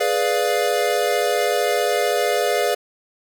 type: chord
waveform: square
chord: G# diminished seventh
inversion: none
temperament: equal with one note detuned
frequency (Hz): 418.4 / 493.9 / 587.3 / 698.5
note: G#4 / B4 / D5 / F5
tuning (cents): +13 / 0 / 0 / 0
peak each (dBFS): -24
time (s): 0-2.75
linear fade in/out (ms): 10
effects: none